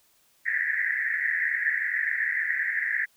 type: band-pass noise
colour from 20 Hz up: pink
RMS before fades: -27 dBFS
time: 0.45-3.06 s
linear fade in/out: 20 ms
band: 1700 to 2000 Hz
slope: 96 dB/octave
effects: white hiss -64 dBFS RMS until 3.16 s

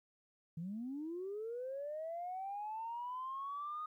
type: linear sweep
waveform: sine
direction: up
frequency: 155.56 to 1244.5 Hz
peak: -39 dBFS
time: 0.57-3.86 s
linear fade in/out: 5 ms
effects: tanh soft clip ceiling -35 dBFS + 13-bit

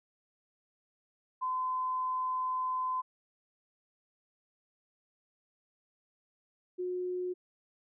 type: tone pair in turn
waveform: sine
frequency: 1023 / 362.3 Hz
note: C6 / F#4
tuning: -39 / -36 cents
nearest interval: octave + tritone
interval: 1797 cents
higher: first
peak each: -30 / -32 dBFS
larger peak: first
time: 1.41-3.02 / 6.78-7.34 s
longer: first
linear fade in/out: 20 ms
effects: none

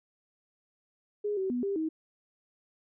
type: tone with pitch steps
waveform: sine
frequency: 414.6 / 381.1 / 245.7 / 397.1 / 317.1 Hz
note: G#4 / G4 / B3 / G4 / D#4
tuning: -3 / -49 / -9 / +22 / +33 cents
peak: -28 dBFS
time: 1.24-1.89 s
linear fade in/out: 10 ms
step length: 130 ms
effects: none

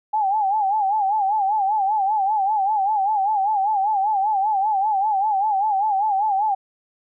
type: tone with vibrato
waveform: sine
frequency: 818 Hz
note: G#5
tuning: 26 cents flat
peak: -17 dBFS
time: 0.13-6.55 s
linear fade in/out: 10 ms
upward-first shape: sine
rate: 5.1 Hz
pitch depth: 120 cents each way
effects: none

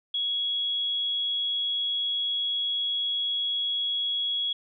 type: tone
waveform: sine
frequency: 3336 Hz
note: G#7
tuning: 7 cents sharp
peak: -25 dBFS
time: 0.14-4.53 s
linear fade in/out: 5 ms
effects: none

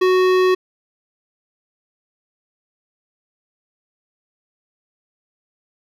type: tone with hard clipping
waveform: sine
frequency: 370 Hz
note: F#4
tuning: in tune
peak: -14 dBFS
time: 0.01-0.55 s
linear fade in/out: 10 ms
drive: 17 dB
effects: none

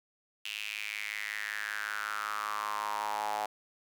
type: tone with high-pass filter sweep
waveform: sawtooth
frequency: 105.3 Hz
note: G#2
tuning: 24 cents sharp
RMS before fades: -36 dBFS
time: 0.45-3.46 s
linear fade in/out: 5 ms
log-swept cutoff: 2800 to 770 Hz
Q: 5.8
effects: none

